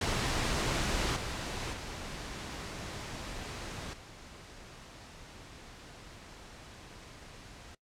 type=noise with level steps; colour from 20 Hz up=pink; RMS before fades=-31 / -37 / -41 / -50 dBFS; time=0.01-7.75 s; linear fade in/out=5 ms; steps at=1.16 / 1.73 / 3.93 s; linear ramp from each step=5 ms; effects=noise-tail reverb RT60 0.1 s tail -21 dB re dry + low-pass 7000 Hz 12 dB/octave